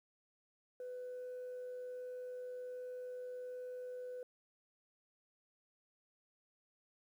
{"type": "tone with amplitude modulation", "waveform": "sine", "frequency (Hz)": 500, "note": "B4", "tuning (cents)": 21, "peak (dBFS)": -40, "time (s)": [0.8, 4.23], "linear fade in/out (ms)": 2, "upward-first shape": "sine", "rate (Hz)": 98.7, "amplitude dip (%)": 25, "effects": ["tanh soft clip ceiling -41 dBFS", "12-bit"]}